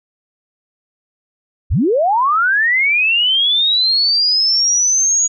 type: linear sweep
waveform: sine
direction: up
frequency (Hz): 37.2 to 6790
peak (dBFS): -11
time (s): 1.7-5.28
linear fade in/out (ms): 20
effects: none